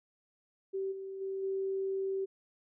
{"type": "tone with level steps", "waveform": "sine", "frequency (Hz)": 386.3, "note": "G4", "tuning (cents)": -25, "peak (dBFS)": [-32, -39, -34, -31], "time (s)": [0.73, 2.26], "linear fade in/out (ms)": 20, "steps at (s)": [0.91, 1.2, 1.42], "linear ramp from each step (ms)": 20, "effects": []}